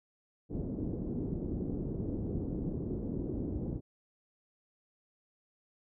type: low-pass noise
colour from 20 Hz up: white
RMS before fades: -36 dBFS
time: 0.49-3.81 s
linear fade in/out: 50 ms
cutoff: 350 Hz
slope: 24 dB/octave
effects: none